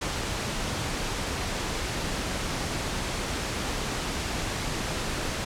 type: noise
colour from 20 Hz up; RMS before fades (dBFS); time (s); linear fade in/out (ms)
pink; -30; 0.01-5.45; 10
effects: low-pass 8000 Hz 12 dB/octave